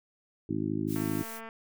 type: harmonic tone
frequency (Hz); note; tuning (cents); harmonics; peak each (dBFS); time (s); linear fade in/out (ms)
52.7; G#1; +26; 2 / 3 / 4 / 5 / 6 / 7; -38 / -36 / -37 / -34 / -33 / -39; 0.49-1.23; 5
type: noise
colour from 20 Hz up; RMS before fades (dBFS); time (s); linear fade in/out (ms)
blue; -43; 0.87-1.41; 50
type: click train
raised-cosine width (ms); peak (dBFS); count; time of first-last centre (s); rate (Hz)
0.5; -29; 120; 0.96-1.489; 225
effects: none